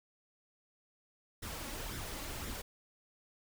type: noise with flanger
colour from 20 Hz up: pink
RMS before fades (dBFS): -42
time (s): 1.42-2.62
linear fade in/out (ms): 10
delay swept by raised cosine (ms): 0.54 to 3.64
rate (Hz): 1.9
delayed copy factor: +0.5
effects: none